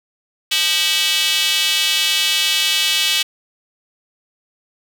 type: tone with high-pass filter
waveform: square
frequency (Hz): 174.6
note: F3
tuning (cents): 0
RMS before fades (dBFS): -17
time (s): 0.51-3.23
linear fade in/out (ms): 10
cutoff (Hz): 3100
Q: 2.8
effects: none